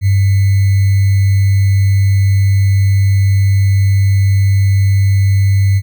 sine tone with sample-and-hold, 98 Hz, G2, in tune, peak -7 dBFS, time 0.01-5.82 s, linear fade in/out 50 ms, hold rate 2100 Hz, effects none

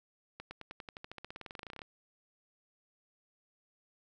accelerating click train, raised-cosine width 0.3 ms, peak -28 dBFS, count 25, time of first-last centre 0.4-1.818 s, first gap 110 ms, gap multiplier 0.94, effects none

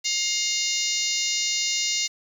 harmonic tone with a mistuned harmonic, 707 Hz, F5, 21 cents sharp, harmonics 3 / 4 / 5 / 6 / 7 / 8 / 9 / 10, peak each -31 / -31 / -31 / -31 / -31 / -31 / -31 / -31 dBFS, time 0.04-2.08 s, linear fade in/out 20 ms, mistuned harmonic 5, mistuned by +71 cents, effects 8-bit

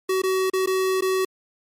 square tone with dropouts, 377.1 Hz, F#4, 33 cents sharp, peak -20 dBFS, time 0.09-1.25 s, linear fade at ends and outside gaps 5 ms, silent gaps 0.219-0.235 / 0.5-0.534 / 0.661-0.672 / 1.009-1.021 s, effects MP3 64 kbps

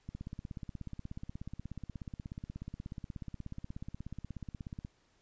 click train, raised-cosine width 5 ms, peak -29 dBFS, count 80, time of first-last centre 0.09-4.849 s, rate 16.6 Hz, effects pink hiss -71 dBFS RMS until 5.21 s + resampled to 16000 Hz

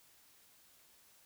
silence, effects white hiss -65 dBFS RMS until 1.25 s

